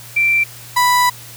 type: tone pair in turn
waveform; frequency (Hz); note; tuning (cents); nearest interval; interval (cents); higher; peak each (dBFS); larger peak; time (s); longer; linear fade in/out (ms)
sine / 35% pulse; 2349 / 987.6; D7 / B5; 0 / 0; octave + minor third; 1500; first; -11 / -9; second; 0.16-0.44 / 0.76-1.1; second; 10
effects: added 118 Hz sine -40 dBFS peak until 1.36 s + white hiss -37 dBFS RMS until 1.36 s